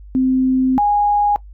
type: tone pair in turn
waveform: sine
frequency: 259.6 / 824.2 Hz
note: C4 / G#5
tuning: -13 / -13 cents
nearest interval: octave + minor sixth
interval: 2000 cents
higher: second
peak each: -12 dBFS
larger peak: neither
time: 0.15-0.78 / 0.78-1.36 s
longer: first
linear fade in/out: 0 ms
effects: noise-tail reverb RT60 0.1 s tail -19 dB re dry + added 50 Hz sine -35 dBFS peak until 1.53 s

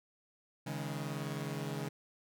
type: chord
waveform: sawtooth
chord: C# suspended second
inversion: none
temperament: equal with one note detuned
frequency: 138.59 / 158.28 / 207.7 Hz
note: C#3 / D#3 / G#3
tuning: 0 / +30 / 0 cents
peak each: -36 / -37 / -40 dBFS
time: 0.66-1.89 s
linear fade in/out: 10 ms
effects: none

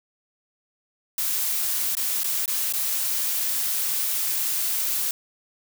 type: noise with dropouts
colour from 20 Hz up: blue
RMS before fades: -25 dBFS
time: 1.18-5.11 s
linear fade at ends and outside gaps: 2 ms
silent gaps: 1.952-1.969 / 2.234-2.242 / 2.458-2.478 / 2.725-2.736 s
effects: none

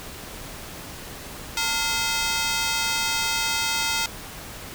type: ring-modulated tone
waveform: 10% pulse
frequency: 1155 Hz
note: D6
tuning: 29 cents flat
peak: -11 dBFS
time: 1.57-4.06 s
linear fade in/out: 2 ms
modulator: 251 Hz
effects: pink hiss -38 dBFS RMS until 4.74 s

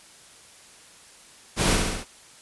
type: noise with echo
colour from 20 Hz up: pink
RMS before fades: -22 dBFS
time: 1.56-1.78 s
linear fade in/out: 50 ms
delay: 68 ms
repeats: 4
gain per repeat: -3 dB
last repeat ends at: 2.052 s
effects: white hiss -50 dBFS RMS until 2.41 s + resampled to 24000 Hz

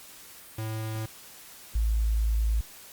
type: tone pair in turn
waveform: square / sine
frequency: 110 / 54.88 Hz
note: A2 / A1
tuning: 0 / -4 cents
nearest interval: octave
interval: 1204 cents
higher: first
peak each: -31 / -22 dBFS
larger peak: second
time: 0.58-1.06 / 1.75-2.61 s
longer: second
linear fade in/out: 5 ms
effects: white hiss -48 dBFS RMS until 2.92 s + Opus 48 kbps

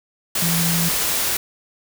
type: tone in noise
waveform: sine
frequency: 168.6 Hz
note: E3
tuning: 39 cents sharp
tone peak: -20 dBFS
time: 0.42-0.89 s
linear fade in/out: 5 ms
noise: white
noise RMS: -21 dBFS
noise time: 0.35-1.37 s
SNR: -2 dB
effects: none

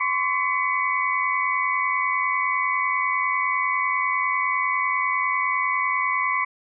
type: tone cluster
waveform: sine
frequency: 1037 / 1127 / 2018 / 2241 Hz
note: C6 / C#6 / B6 / C#7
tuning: -16 / +28 / +37 / +18 cents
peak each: -26 dBFS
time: 0-6.45 s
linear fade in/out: 10 ms
effects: none

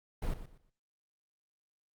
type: noise with echo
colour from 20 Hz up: brown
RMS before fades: -33 dBFS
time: 0.22-0.34 s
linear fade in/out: 5 ms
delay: 120 ms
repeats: 3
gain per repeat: -12 dB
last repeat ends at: 0.7 s
effects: Opus 32 kbps

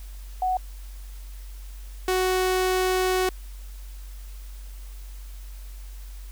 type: tone pair in turn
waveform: sine / sawtooth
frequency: 742 / 371 Hz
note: F#5 / F#4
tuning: +5 / +5 cents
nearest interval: octave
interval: 1200 cents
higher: first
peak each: -21 / -17 dBFS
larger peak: second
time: 0.42-0.57 / 2.08-3.29 s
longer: second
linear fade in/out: 2 ms
effects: added 47 Hz sine -36 dBFS peak until 6.31 s + white hiss -52 dBFS RMS until 6.31 s

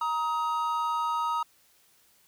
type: tone pair together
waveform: triangle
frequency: 940 / 1261.3 Hz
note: A#5 / D#6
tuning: +14 / +23 cents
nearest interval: perfect fourth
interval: 509 cents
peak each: -27 dBFS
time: 0.01-1.43 s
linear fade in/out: 5 ms
effects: white hiss -63 dBFS RMS until 2.27 s

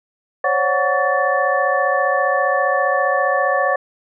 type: tone cluster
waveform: sine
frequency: 535 / 570 / 736 / 1129 / 1760 Hz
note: C5 / C#5 / F#5 / C#6 / A6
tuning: +38 / +48 / -9 / +31 / 0 cents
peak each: -21 dBFS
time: 0.44-3.76 s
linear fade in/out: 5 ms
effects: none

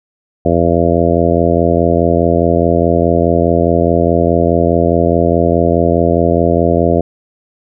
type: harmonic tone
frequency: 84.8 Hz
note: E2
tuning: 50 cents sharp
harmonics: 1 / 2 / 3 / 4 / 5 / 6 / 7 / 8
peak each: -17 / -17 / -17 / -17 / -17 / -17 / -17 / -17 dBFS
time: 0.45-7.01 s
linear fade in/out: 5 ms
effects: none

